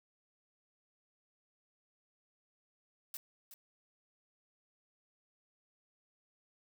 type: noise with echo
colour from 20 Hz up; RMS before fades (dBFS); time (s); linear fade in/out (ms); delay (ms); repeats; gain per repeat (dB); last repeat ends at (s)
blue; -43; 3.14-3.17; 2; 370; 1; -10; 3.54
effects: none